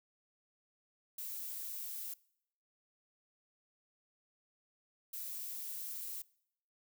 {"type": "noise bursts at uneven times", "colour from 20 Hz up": "violet", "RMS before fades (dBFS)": -43, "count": 2, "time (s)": [[1.18, 2.14], [5.13, 6.22]], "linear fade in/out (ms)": 5, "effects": ["noise-tail reverb RT60 0.7 s tail -23 dB re dry"]}